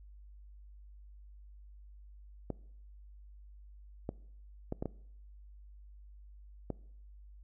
clicks, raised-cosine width 2 ms, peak -22 dBFS, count 6, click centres 2.503 / 4.091 / 4.724 / 4.825 / 4.857 / 6.703 s, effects noise-tail reverb RT60 0.7 s tail -22 dB re dry + added 50 Hz sine -51 dBFS peak until 7.43 s

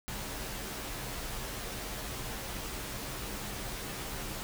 pink noise with comb filter, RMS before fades -39 dBFS, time 0.08-4.43 s, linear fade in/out 0 ms, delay 12 ms, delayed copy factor -0.6, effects none

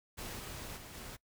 pink noise with level steps, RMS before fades -43 / -45 / -50 / -47 dBFS, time 0.17-1.17 s, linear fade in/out 20 ms, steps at 0.37 / 0.76 / 0.93 s, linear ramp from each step 20 ms, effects noise-tail reverb RT60 0.1 s tail -21 dB re dry

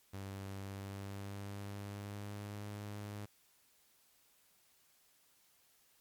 sawtooth tone with pitch glide, 97.7 to 103.27 Hz, G2 to G#2, -5 to -9 cents, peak -39 dBFS, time 0.13-3.26 s, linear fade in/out 10 ms, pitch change +96 cents, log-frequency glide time 0.54-2.65 s, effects white hiss -70 dBFS RMS until 6 s + MP3 96 kbps

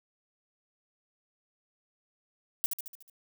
violet noise with echo, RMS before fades -27 dBFS, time 2.64-2.66 s, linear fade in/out 0 ms, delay 73 ms, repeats 6, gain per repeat -5 dB, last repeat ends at 3.098 s, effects none

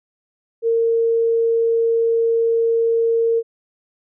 sine tone, 458.8 Hz, A#4, 28 cents flat, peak -14 dBFS, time 0.62-3.43 s, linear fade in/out 50 ms, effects none

